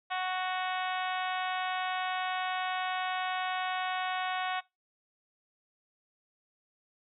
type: harmonic tone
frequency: 370 Hz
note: F#4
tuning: in tune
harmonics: 2 / 3 / 4 / 5 / 6 / 7 / 8 / 9 / 10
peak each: -33 / -37 / -39 / -41 / -43 / -44 / -45 / -46 / -47 dBFS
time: 0.1-4.61 s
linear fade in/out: 20 ms
effects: noise-tail reverb RT60 0.2 s tail -22 dB re dry